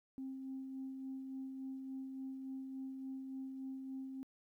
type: tone with tremolo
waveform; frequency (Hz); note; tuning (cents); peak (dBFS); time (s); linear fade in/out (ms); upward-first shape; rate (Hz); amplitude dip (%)
sine; 265.4; C4; +25; -40; 0.18-4.23; 0; sine; 3.5; 35
effects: tanh soft clip ceiling -37 dBFS + 13-bit